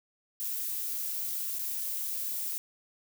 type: noise with dropouts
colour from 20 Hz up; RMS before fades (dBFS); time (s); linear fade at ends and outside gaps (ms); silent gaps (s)
violet; -34; 0.4-2.58; 0; 1.586-1.592
effects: none